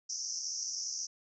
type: band-pass noise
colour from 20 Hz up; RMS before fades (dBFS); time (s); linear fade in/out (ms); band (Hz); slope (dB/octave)
white; -38; 0.09-1.07; 10; 5300 to 6200; 96
effects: none